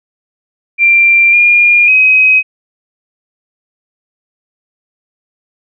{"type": "tone with pitch steps", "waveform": "sine", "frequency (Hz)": [2369, 2416, 2530], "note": ["D7", "D7", "D#7"], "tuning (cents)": [14, 48, 28], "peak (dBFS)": -4, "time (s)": [0.78, 2.43], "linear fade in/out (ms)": 50, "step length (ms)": 550, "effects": []}